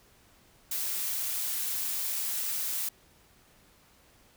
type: noise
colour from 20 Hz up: blue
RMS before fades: -32 dBFS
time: 0.71-2.89 s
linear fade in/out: 5 ms
effects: pink hiss -61 dBFS RMS until 4.36 s